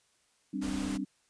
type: chord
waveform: sine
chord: G suspended fourth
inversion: none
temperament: equal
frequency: 196 / 261.6 / 293.7 Hz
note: G3 / C4 / D4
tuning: 0 / 0 / 0 cents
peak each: -36 / -36 / -36 dBFS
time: 0.53-1.05 s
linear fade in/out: 10 ms
type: noise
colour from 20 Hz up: pink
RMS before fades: -41 dBFS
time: 0.61-0.98 s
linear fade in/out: 20 ms
effects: white hiss -70 dBFS RMS until 1.29 s + resampled to 22050 Hz